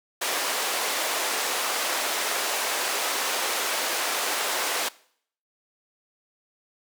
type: band-pass noise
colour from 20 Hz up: pink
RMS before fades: -27 dBFS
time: 0.21-4.89 s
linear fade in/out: 10 ms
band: 510 to 14000 Hz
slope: 12 dB/octave
effects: noise-tail reverb RT60 0.6 s tail -21 dB re dry + high-pass 300 Hz 12 dB/octave